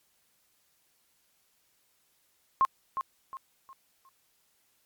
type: tone with echo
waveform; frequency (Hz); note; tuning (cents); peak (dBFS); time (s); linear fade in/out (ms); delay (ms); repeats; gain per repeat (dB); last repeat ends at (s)
sine; 1069; C6; +37; -19; 2.61-2.65; 0; 360; 4; -9; 4.09
effects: white hiss -70 dBFS RMS until 4.85 s + MP3 96 kbps